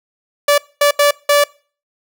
sawtooth tone bursts at uneven times, 579 Hz, D5, 25 cents flat, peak -5 dBFS, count 4, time 0.48-0.58 / 0.81-0.91 / 0.99-1.11 / 1.29-1.44 s, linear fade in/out 5 ms, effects noise-tail reverb RT60 0.4 s tail -23 dB re dry

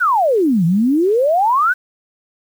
sine exponential two-way sweep, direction down then up, 1557 to 160 to 1557 Hz, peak -11 dBFS, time 0-1.74 s, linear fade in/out 20 ms, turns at 0.65 s, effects 7-bit

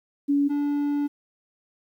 sine / triangle tone pair in turn, 284.3 / 288.9 Hz, C#4 / D4, +44 / -28 cents, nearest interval unison, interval 28 cents, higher second, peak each -18 / -20 dBFS, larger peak first, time 0.28-0.49 / 0.49-1.08 s, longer second, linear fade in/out 20 ms, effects 10-bit

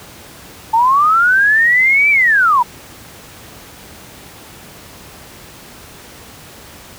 sine linear two-way sweep, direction up then down, 873 to 2349 to 917 Hz, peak -8 dBFS, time 0.73-2.63 s, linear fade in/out 10 ms, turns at 2.1 s, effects pink hiss -37 dBFS RMS until 6.98 s + high-pass 60 Hz 12 dB/octave

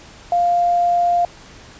sine tone with quantisation, 699 Hz, F5, 1 cent sharp, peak -13 dBFS, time 0.32-1.25 s, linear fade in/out 2 ms, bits 7, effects pink hiss -42 dBFS RMS until 1.79 s + resampled to 16000 Hz

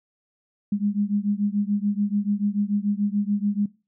sine beating tone pair, 201.8 / 208.7 Hz, G#3 / G#3, -49 / +9 cents, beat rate 6.9 Hz, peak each -24 dBFS, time 0.72-3.66 s, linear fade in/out 5 ms, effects noise-tail reverb RT60 0.3 s tail -20 dB re dry

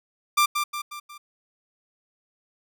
sawtooth tone with echo, 1185 Hz, D6, 15 cents sharp, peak -13 dBFS, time 0.37-0.46 s, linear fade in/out 10 ms, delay 180 ms, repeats 4, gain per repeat -6 dB, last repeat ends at 1.18 s, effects none

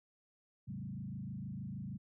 sine tone with frequency modulation, 161.7 Hz, E3, 33 cents flat, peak -40 dBFS, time 0.67-1.98 s, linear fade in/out 20 ms, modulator 26.4 Hz, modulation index 2.1, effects none

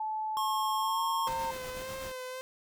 sine tone with pitch glide, 867 to 912.7 Hz, A5 to A#5, -26 to -37 cents, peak -31 dBFS, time 0-1.51 s, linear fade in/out 5 ms, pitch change +89 cents, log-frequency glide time 0.75-1.01 s
square tone, 1080 Hz, C#6, 45 cents flat, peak -31 dBFS, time 0.37-1.28 s, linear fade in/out 0 ms
pink noise with tremolo, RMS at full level -44 dBFS, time 1.27-2.12 s, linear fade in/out 5 ms, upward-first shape square, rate 8.1 Hz, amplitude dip 35%
sawtooth tone with vibrato, 518 Hz, C5, 17 cents flat, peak -34 dBFS, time 1.27-2.41 s, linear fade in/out 0 ms, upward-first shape sine, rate 1.8 Hz, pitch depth 33 cents each way
effects none

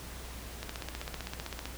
click train, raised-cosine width 0.2 ms, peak -20 dBFS, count 17, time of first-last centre 0.63-1.656 s, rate 15.6 Hz, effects added 60 Hz sine -45 dBFS peak until 1.77 s + pink hiss -46 dBFS RMS until 1.77 s

